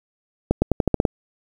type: accelerating click train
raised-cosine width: 2 ms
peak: -3 dBFS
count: 8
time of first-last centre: 0.51-1.052 s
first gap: 110 ms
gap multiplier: 0.88
effects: 7-bit